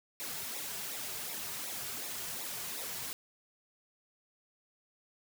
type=noise with flanger; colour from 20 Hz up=white; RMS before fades=-40 dBFS; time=0.2-3.13 s; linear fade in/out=0 ms; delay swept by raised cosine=0.64 to 3.84 ms; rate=2.7 Hz; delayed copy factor=-0.7; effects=none